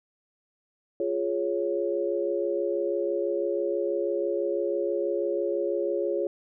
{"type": "chord", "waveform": "sine", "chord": "Db major", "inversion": "first", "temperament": "equal", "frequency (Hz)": [349.2, 415.3, 554.4], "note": ["F4", "Ab4", "Db5"], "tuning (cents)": [0, 0, 0], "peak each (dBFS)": -29, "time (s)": [1, 6.27], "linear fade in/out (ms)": 2, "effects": []}